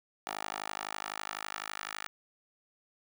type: tone with high-pass filter sweep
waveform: 10% pulse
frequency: 51.91 Hz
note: G#1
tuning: in tune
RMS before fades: -40 dBFS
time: 0.27-2.07 s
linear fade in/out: 0 ms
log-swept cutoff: 790 to 1400 Hz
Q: 1.4
effects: none